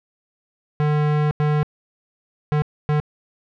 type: tone bursts at uneven times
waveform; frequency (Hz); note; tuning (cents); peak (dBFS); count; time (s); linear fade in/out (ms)
square; 149.9; D3; +36; -17; 4; 0.8-1.31 / 1.4-1.63 / 2.52-2.62 / 2.89-3; 0
effects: low-pass 2000 Hz 12 dB/octave